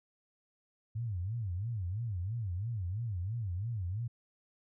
sine tone with vibrato, 101.9 Hz, G#2, 32 cents flat, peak -33 dBFS, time 0.95-4.08 s, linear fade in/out 10 ms, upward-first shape sine, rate 3 Hz, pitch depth 280 cents each way, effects none

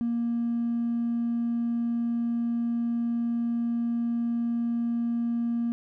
sine tone with hard clipping, 234.8 Hz, A#3, 13 cents sharp, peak -25 dBFS, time 0.01-5.72 s, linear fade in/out 0 ms, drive 1 dB, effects none

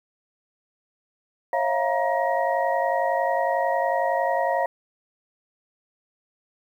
sine tone cluster, 546 / 649 / 700 / 945 / 1891 Hz, C#5 / E5 / F5 / A#5 / A#6, -26 / -27 / +4 / +23 / +24 cents, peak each -26 / -28 / -25 / -26 / -32 dBFS, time 1.53-4.66 s, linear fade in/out 2 ms, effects 9-bit

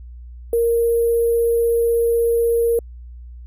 sine tone with sample-and-hold, 466.2 Hz, A#4, in tune, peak -14 dBFS, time 0.53-2.79 s, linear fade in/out 2 ms, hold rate 11025 Hz, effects added 60 Hz sine -34 dBFS peak until 3.46 s

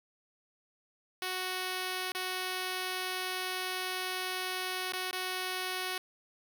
5% pulse tone with dropouts, 370 Hz, F#4, in tune, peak -22 dBFS, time 1.22-5.98 s, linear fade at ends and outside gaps 2 ms, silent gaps 2.12-2.149 / 4.922-4.934 / 5.112-5.129 s, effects none

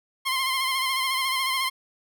15% pulse tone with vibrato, 1053 Hz, C6, 11 cents sharp, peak -17 dBFS, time 0.25-1.7 s, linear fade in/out 20 ms, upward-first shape sine, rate 14 Hz, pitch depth 43 cents each way, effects none

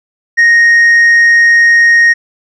sine tone with tanh clipping, 1864.7 Hz, A#6, in tune, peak -4 dBFS, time 0.37-2.14 s, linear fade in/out 20 ms, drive 2 dB, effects none

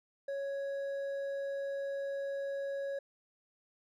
triangle tone with hard clipping, 554.4 Hz, C#5, in tune, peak -36 dBFS, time 0.28-2.99 s, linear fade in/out 5 ms, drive 8 dB, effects none

